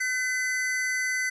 square tone pair together, 1523.5 / 2020 Hz, G6 / B6, -50 / +39 cents, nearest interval perfect fourth, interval 489 cents, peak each -32 / -27 dBFS, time 0-1.3 s, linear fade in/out 10 ms, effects resampled to 22050 Hz

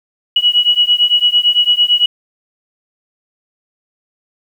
sine beating tone pair, 2919 / 2927.9 Hz, F#7 / F#7, -24 / -19 cents, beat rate 8.9 Hz, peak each -12 dBFS, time 0.36-2.06 s, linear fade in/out 5 ms, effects 7-bit

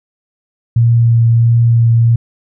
sine tone with vibrato, 116.54 Hz, A#2, in tune, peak -6 dBFS, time 0.76-2.16 s, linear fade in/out 5 ms, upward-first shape triangle, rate 1.5 Hz, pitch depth 14 cents each way, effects none

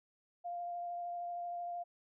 sine tone with vibrato, 698.5 Hz, F5, in tune, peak -38 dBFS, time 0.44-1.84 s, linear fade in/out 20 ms, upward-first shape sine, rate 13 Hz, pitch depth 11 cents each way, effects none

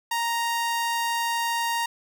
sawtooth tone, 932.3 Hz, A#5, in tune, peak -20 dBFS, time 0.11-1.86 s, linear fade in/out 5 ms, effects none

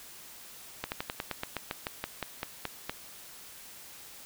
slowing click train, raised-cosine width 0.3 ms, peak -16 dBFS, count 15, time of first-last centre 0.84-2.896 s, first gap 79 ms, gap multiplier 1.09, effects white hiss -49 dBFS RMS until 4.25 s

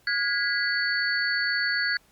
sine tone cluster, 1435 / 1649 / 1982 / 4468 Hz, F6 / G#6 / B6 / C#8, +47 / -13 / +6 / +13 cents, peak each -30 / -26 / -31 / -29 dBFS, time 0.07-1.97 s, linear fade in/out 2 ms, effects pink hiss -61 dBFS RMS until 2.11 s + Opus 48 kbps

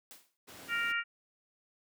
white noise with exponential decay, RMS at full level -48 dBFS, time 0.11-0.37 s, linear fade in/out 0 ms, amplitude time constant 56 ms
pink noise, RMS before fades -49 dBFS, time 0.47-0.93 s, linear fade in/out 20 ms
harmonic tone, 466.2 Hz, A#4, in tune, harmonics 3 / 4 / 5 / 6, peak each -33 / -35 / -37 / -39 dBFS, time 0.68-1.04 s, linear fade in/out 50 ms
effects high-pass 150 Hz 12 dB/octave

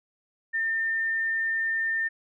sine tone, 1805 Hz, A6, 44 cents sharp, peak -24 dBFS, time 0.53-2.09 s, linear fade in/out 20 ms, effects none

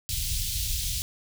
pink band-stop noise, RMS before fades -29 dBFS, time 0.09-1.02 s, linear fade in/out 0 ms, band 110 to 3300 Hz, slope 24 dB/octave, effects none

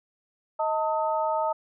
sine tone cluster, 630 / 897 / 1265 Hz, D#5 / A5 / D#6, +21 / +33 / +28 cents, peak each -27 / -26 / -32 dBFS, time 0.59-1.53 s, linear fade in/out 10 ms, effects none

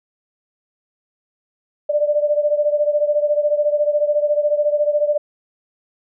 sine beating tone pair, 589 / 603 Hz, D5 / D5, +5 / +46 cents, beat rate 14 Hz, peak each -16 / -20 dBFS, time 1.89-5.18 s, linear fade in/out 10 ms, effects none

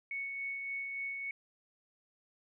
sine tone with tremolo, 2217 Hz, C#7, in tune, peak -35 dBFS, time 0.11-1.31 s, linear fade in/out 2 ms, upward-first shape sine, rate 3.5 Hz, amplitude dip 30%, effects none

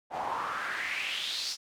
pink noise with band-pass filter sweep, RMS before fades -34 dBFS, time 0.1-1.57 s, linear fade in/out 50 ms, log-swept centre 710 to 5300 Hz, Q 4, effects none

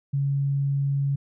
sine tone, 139.5 Hz, C#3, 11 cents sharp, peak -21 dBFS, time 0.13-1.16 s, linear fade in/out 10 ms, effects none

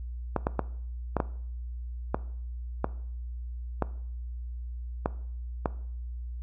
clicks, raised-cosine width 1 ms, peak -11 dBFS, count 10, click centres 0.363 / 0.469 / 0.593 / 1.167 / 1.202 / 2.145 / 2.844 / 3.823 / 5.059 / 5.658 s, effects noise-tail reverb RT60 0.6 s tail -18 dB re dry + added 60 Hz sine -34 dBFS peak until 6.42 s

